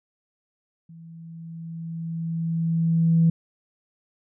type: tone with level ramp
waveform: sine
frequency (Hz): 164.9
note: E3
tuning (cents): +1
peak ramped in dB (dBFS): -42 to -13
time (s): 0.89-3.3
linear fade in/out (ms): 5
effects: tanh soft clip ceiling -9 dBFS